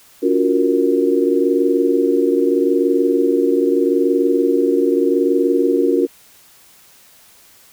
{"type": "chord", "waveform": "sine", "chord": "Gb major seventh", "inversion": "second", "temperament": "equal with one note detuned", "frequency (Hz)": [283.5, 349.2, 370, 466.2], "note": ["Db4", "F4", "Gb4", "Bb4"], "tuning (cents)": [39, 0, 0, 0], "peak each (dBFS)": -18, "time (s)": [0.22, 6.07], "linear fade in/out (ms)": 20, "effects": ["white hiss -48 dBFS RMS until 7.72 s"]}